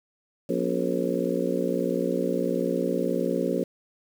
harmonic tone with a mistuned harmonic, 59.9 Hz, A#1, 48 cents sharp, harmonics 3 / 4 / 5 / 6 / 7 / 8 / 9, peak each -31 / -31 / -31 / -31 / -31 / -31 / -31 dBFS, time 0.49-3.64 s, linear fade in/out 5 ms, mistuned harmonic 5, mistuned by -110 cents, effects 8-bit

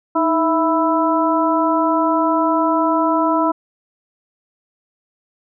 harmonic tone with a mistuned harmonic, 329.6 Hz, E4, in tune, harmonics 1 / 2 / 3 / 4, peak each -18 / -20 / -18 / -22 dBFS, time 0.15-3.52 s, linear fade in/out 10 ms, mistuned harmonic 1, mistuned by -79 cents, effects none

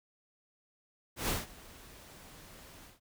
pink noise with ADSR envelope, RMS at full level -31 dBFS, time 1.16-3 s, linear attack 130 ms, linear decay 170 ms, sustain -22 dB, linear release 150 ms, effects none

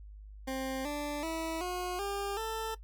20% pulse tone with pitch steps, 264.1 / 293 / 325.1 / 360.8 / 400.3 / 444.2 Hz, C4 / D4 / E4 / F#4 / G4 / A4, +16 / -4 / -24 / -44 / +36 / +16 cents, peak -29 dBFS, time 0.47-2.75 s, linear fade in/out 10 ms, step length 380 ms, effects noise-tail reverb RT60 0.1 s tail -17 dB re dry + added 51 Hz sine -46 dBFS peak until 2.83 s

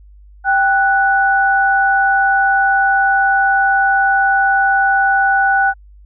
sine tone pair together, 784 / 1480 Hz, G5 / F#6, 0 / 0 cents, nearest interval major seventh, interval 1100 cents, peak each -13 dBFS, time 0.44-5.74 s, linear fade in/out 50 ms, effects added 50 Hz sine -39 dBFS peak until 6.05 s

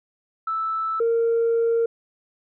sine tone pair in turn, 1316 / 461.5 Hz, E6 / A#4, -3 / -17 cents, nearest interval octave + tritone, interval 1814 cents, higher first, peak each -22 / -16 dBFS, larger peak second, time 0.47-1 / 1-1.86 s, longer second, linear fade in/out 5 ms, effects tanh soft clip ceiling -15 dBFS

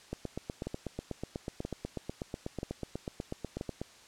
two click trains, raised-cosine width 2 ms, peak -22 / -22 dBFS, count 4 / 31, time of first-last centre 0.67-3.611 / 0.13-3.816 s, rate 1.02 / 8.14 Hz, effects white hiss -56 dBFS RMS until 4.07 s + low-pass 7000 Hz 12 dB/octave

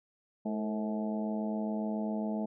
harmonic tone with a mistuned harmonic, 107.3 Hz, A2, 43 cents flat, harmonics 2 / 3 / 4 / 5 / 6 / 7 / 8, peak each -32 / -42 / -43 / -47 / -40 / -48 / -46 dBFS, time 0.45-2.46 s, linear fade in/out 10 ms, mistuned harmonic 4, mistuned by +65 cents, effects none

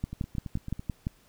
two click trains, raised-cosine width 5 ms, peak -24 / -17 dBFS, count 7 / 7, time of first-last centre 0.13-0.794 / 0.04-1.069 s, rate 9.03 / 5.83 Hz, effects pink hiss -62 dBFS RMS until 1.28 s

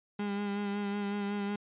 35% pulse tone with vibrato, 202.9 Hz, G#3, 40 cents flat, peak -30 dBFS, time 0.19-1.56 s, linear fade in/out 5 ms, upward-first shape sine, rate 5.4 Hz, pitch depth 25 cents each way, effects resampled to 8000 Hz

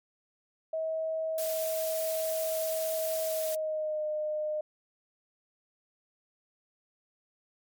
sine tone with pitch glide, 640 to 610 Hz, D#5 to D#5, +49 to -34 cents, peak -29 dBFS, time 0.73-4.61 s, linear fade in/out 5 ms, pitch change -83 cents, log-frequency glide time 3.25-4.05 s
blue noise, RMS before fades -37 dBFS, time 1.38-3.55 s, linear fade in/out 2 ms
effects MP3 96 kbps

